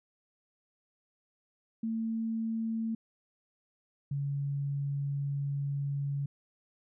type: tone pair in turn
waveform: sine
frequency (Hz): 224.8 / 140.88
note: A3 / C#3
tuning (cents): +37 / +28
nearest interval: minor sixth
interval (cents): 809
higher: first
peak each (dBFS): -30 / -30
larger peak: neither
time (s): 1.83-2.95 / 4.11-6.26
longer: second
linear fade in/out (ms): 5
effects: none